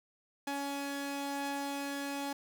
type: tone pair together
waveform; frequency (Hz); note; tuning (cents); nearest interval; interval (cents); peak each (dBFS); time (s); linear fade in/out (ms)
sawtooth; 280.7 / 841.1; C#4 / G#5; +22 / +22; octave + perfect fifth; 1900; -33 / -36; 0.47-2.33; 5
effects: none